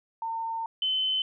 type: tone pair in turn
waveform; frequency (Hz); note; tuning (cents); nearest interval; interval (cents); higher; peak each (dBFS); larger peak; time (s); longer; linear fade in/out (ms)
sine; 907 / 3051; A#5 / G7; -48 / -48; octave + major sixth; 2100; second; -29 / -24; second; 0.22-0.66 / 0.82-1.22; first; 2
effects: none